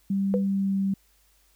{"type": "tone with pitch glide", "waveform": "sine", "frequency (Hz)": [196, 194.87], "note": ["G3", "G3"], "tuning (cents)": [0, -10], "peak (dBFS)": -22, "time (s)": [0.1, 0.94], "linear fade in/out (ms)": 5, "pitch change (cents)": -10, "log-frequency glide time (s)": [0.52, 0.74]}
{"type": "tone with exponential decay", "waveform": "sine", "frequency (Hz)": 493.9, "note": "B4", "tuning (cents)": 0, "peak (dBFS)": -19, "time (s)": [0.34, 0.47], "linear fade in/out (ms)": 0, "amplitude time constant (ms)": 28}
{"effects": ["added 50 Hz sine -64 dBFS peak until 1.55 s", "white hiss -64 dBFS RMS until 1.55 s"]}